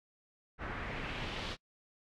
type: noise with low-pass filter sweep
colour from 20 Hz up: pink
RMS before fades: -40 dBFS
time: 0.58-1.57 s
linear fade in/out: 50 ms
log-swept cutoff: 1600 to 4000 Hz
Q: 1.9
effects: noise-tail reverb RT60 0.1 s tail -26 dB re dry